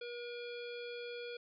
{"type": "harmonic tone", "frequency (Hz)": 479.8, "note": "A#4", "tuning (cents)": 50, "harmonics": [1, 3, 5, 7, 9, 10], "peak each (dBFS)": [-43, -52, -51, -53, -57, -62], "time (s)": [0.01, 1.37], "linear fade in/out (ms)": 5, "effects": []}